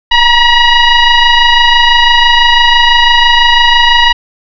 sine tone with frequency modulation, 971 Hz, B5, 30 cents flat, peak -3 dBFS, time 0.11-4.13 s, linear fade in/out 10 ms, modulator 958 Hz, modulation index 2.8, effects none

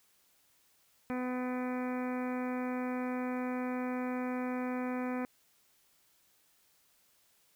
harmonic tone with a mistuned harmonic, 251.4 Hz, B3, 31 cents sharp, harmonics 1 / 2 / 3 / 4 / 5 / 6 / 7 / 8 / 9 / 10, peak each -34 / -40 / -44 / -46 / -48 / -50 / -51 / -52 / -53 / -54 dBFS, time 1.1-5.25 s, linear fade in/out 0 ms, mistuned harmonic 10, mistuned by -61 cents, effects white hiss -69 dBFS RMS until 7.55 s

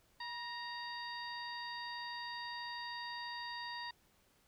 harmonic tone with a mistuned harmonic, 932.3 Hz, A#5, in tune, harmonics 1 / 2 / 3 / 4 / 5, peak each -45 / -46 / -56 / -51 / -49 dBFS, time 0.2-3.91 s, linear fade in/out 5 ms, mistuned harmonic 1, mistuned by +56 cents, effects pink hiss -71 dBFS RMS until 4.47 s

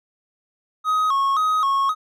triangle tone with vibrato, 1174.7 Hz, D6, in tune, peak -15 dBFS, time 0.84-1.95 s, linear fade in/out 50 ms, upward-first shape square, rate 1.9 Hz, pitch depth 120 cents each way, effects none

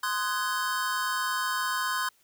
square chord, Ab dominant seventh, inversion first, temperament just, 1038.3 / 1245.9 / 1495.1 / 1661.2 Hz, C6 / Eb6 / Gb6 / Ab6, -14 / +2 / +18 / 0 cents, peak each -31 / -36 / -33 / -36 dBFS, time 0.03-2.09 s, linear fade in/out 5 ms, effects white hiss -65 dBFS RMS until 2.23 s

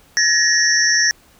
sine tone cluster, 1711 / 1872 / 5510 / 5960 Hz, A6 / A#6 / F8 / F#8, -49 / +7 / -24 / +12 cents, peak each -18 dBFS, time 0.17-1.11 s, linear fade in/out 0 ms, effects pink hiss -51 dBFS RMS until 1.39 s

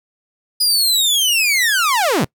sawtooth linear sweep, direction down, 4978 to 97.4 Hz, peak -10 dBFS, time 0.6-2.25 s, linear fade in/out 10 ms, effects noise-tail reverb RT60 0.1 s tail -23 dB re dry

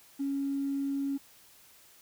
triangle tone, 277.2 Hz, C#4, in tune, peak -25 dBFS, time 0.19-1.18 s, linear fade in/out 20 ms, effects tanh soft clip ceiling -27 dBFS + white hiss -58 dBFS RMS until 2.01 s

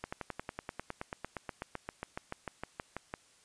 slowing click train, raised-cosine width 0.5 ms, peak -22 dBFS, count 26, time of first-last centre 0.04-3.139 s, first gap 85 ms, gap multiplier 1.03, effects white hiss -64 dBFS RMS until 3.44 s + resampled to 22050 Hz

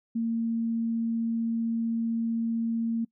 sine tone, 228.9 Hz, A#3, 31 cents flat, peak -25 dBFS, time 0.15-3.05 s, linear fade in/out 10 ms, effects noise-tail reverb RT60 0.1 s tail -24 dB re dry

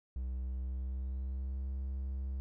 triangle tone with pitch glide, 63.4 to 66.44 Hz, B1 to C2, +46 to +27 cents, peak -33 dBFS, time 0.16-2.4 s, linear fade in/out 0 ms, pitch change +81 cents, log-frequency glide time 0.3-1.71 s, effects none

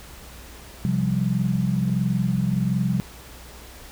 sine chord, C suspended fourth, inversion none, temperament equal, 130.81 / 174.61 / 196 Hz, C3 / F3 / G3, 0 / 0 / 0 cents, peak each -24 dBFS, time 0.85-3 s, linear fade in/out 0 ms
clicks, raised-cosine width 2 ms, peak -29 dBFS, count 2, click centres 1.879 / 1.896 s
effects added 60 Hz sine -44 dBFS peak until 3.91 s + pink hiss -44 dBFS RMS until 3.91 s

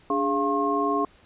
sine tone cluster, 289.7 / 411.7 / 695 / 1075 Hz, D4 / G#4 / F5 / C6, -24 / -15 / -9 / +47 cents, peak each -27 / -27 / -29 / -25 dBFS, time 0.1-1.05 s, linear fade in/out 2 ms, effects pink hiss -56 dBFS RMS until 1.25 s + resampled to 8000 Hz

